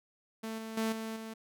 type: tone with level steps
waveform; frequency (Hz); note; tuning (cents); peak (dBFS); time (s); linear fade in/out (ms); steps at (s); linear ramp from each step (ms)
sawtooth; 222.3; A3; +18; -33 / -36 / -26 / -33 / -37; 0.43-1.34; 10; 0.58 / 0.77 / 0.92 / 1.16; 5
effects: none